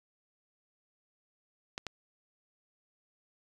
clicks, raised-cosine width 0.2 ms, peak -19 dBFS, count 2, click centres 1.779 / 1.867 s, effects resampled to 24000 Hz

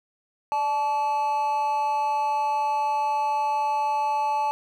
triangle tone with amplitude modulation, 867 Hz, A5, 26 cents flat, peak -17 dBFS, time 0.52-4.51 s, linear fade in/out 0 ms, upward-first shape sine, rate 276 Hz, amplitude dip 60%, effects none

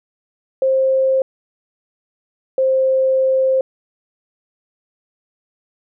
sine tone pair in turn, 529 / 526.4 Hz, C5 / C5, +19 / +10 cents, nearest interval unison, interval 9 cents, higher first, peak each -12 dBFS, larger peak neither, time 0.62-1.22 / 2.58-3.61 s, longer second, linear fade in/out 2 ms, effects none

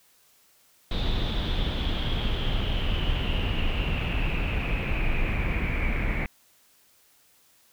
brown noise with low-pass filter sweep, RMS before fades -26 dBFS, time 0.91-6.26 s, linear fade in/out 2 ms, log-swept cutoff 3700 to 2200 Hz, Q 8.9, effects white hiss -61 dBFS RMS until 7.72 s

